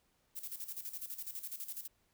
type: noise with tremolo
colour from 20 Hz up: violet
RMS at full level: -42 dBFS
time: 0.35-1.88 s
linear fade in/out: 20 ms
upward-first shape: square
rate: 12 Hz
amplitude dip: 70%
effects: pink hiss -75 dBFS RMS until 2.13 s